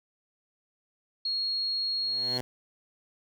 sine tone, 4295 Hz, C8, 44 cents sharp, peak -27 dBFS, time 1.25-2.38 s, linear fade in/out 5 ms
10% pulse tone with exponential growth, 125.3 Hz, B2, 25 cents sharp, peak -22 dBFS, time 1.9-2.41 s, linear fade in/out 0 ms, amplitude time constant 110 ms
effects none

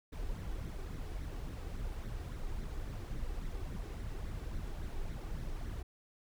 brown noise with flanger, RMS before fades -40 dBFS, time 0.12-5.83 s, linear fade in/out 10 ms, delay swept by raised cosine 0.5 to 2.7 ms, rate 3.6 Hz, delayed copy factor +0.5, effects none

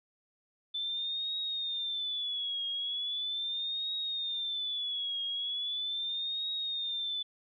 sine tone with vibrato, 3515 Hz, A7, 2 cents flat, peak -32 dBFS, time 0.74-7.23 s, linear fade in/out 10 ms, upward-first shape triangle, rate 0.39 Hz, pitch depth 130 cents each way, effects none

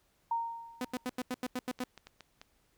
sine tone with exponential decay, 925 Hz, A#5, 14 cents flat, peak -27 dBFS, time 0.31-1.05 s, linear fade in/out 5 ms, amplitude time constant 160 ms
sawtooth tone bursts, 251.2 Hz, B3, 30 cents sharp, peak -29 dBFS, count 9, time 0.81-1.839 s, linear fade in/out 2 ms, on 37 ms, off 87 ms
clicks, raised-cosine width 0.2 ms, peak -31 dBFS, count 6, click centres 1.79 / 1.822 / 1.977 / 2.07 / 2.207 / 2.415 s
effects pink hiss -72 dBFS RMS until 2.77 s

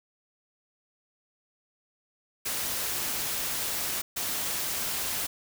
white noise bursts at uneven times, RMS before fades -31 dBFS, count 2, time 2.45-4.02 / 4.16-5.27 s, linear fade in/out 10 ms, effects none

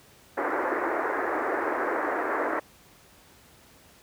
pink band-pass noise, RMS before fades -28 dBFS, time 0.37-2.6 s, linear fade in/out 10 ms, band 300 to 1900 Hz, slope 48 dB/octave, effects pink hiss -55 dBFS RMS until 4.02 s + high-pass 60 Hz 12 dB/octave

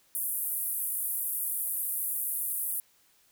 pink band-pass noise, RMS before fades -32 dBFS, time 0.15-2.8 s, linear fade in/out 0 ms, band 10000 to 16000 Hz, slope 48 dB/octave, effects white hiss -65 dBFS RMS until 3.31 s

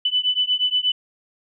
sine beating tone pair, 2990 / 2998.4 Hz, F#7 / F#7, +17 / +22 cents, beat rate 8.4 Hz, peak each -21 dBFS, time 0.05-0.92 s, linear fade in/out 5 ms, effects none

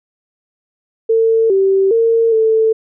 sine tone with pitch steps, 450.3 / 387 / 456.7 / 443.1 Hz, A4 / G4 / A#4 / A4, +40 / -22 / -36 / +12 cents, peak -9 dBFS, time 1.09-2.73 s, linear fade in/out 10 ms, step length 410 ms, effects none

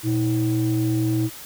sine tone pair together, 120 / 320.4 Hz, B2 / E4, -49 / -49 cents, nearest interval octave + perfect fourth, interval 1700 cents, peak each -20 dBFS, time 0.03-1.3 s, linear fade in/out 50 ms, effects tanh soft clip ceiling -14 dBFS + white hiss -39 dBFS RMS until 1.45 s

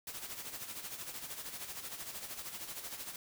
white noise with tremolo, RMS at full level -42 dBFS, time 0.07-3.16 s, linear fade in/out 2 ms, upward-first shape sine, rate 13 Hz, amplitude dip 60%, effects none

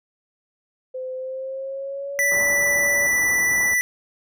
sine tone with pitch glide, 515 to 574.7 Hz, C5 to D5, -28 to -38 cents, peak -27 dBFS, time 0.94-3.07 s, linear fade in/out 10 ms, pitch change +190 cents, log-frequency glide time 1.15-2.39 s
square tone with vibrato, 1975.5 Hz, B6, in tune, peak -18 dBFS, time 2.19-3.81 s, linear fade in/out 0 ms, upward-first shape triangle, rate 18 Hz, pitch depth 12 cents each way
white low-pass noise, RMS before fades -36 dBFS, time 2.31-3.74 s, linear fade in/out 5 ms, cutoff 1200 Hz, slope 24 dB/octave
effects none

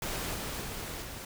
pink noise with level steps, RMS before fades -35 / -37 / -39 / -42 dBFS, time 0.02-1.25 s, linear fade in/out 2 ms, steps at 0.34 / 0.61 / 1.02 s, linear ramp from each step 5 ms, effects none

